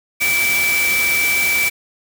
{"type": "tone in noise", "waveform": "sine", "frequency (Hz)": 2315, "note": "D7", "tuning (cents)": -25, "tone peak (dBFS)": -15, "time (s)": [0.2, 1.7], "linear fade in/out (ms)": 20, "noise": "white", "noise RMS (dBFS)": -22, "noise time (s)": [0.2, 1.7], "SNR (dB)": 4, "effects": []}